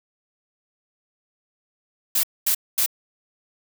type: noise bursts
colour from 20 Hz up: blue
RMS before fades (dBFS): -20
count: 3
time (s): 2.15-2.862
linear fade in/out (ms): 5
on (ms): 84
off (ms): 230
effects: none